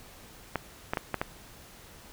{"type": "clicks", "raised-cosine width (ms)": 0.5, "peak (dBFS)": -13, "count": 5, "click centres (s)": [0.557, 0.935, 0.972, 1.143, 1.215], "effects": ["pink hiss -51 dBFS RMS until 2.12 s"]}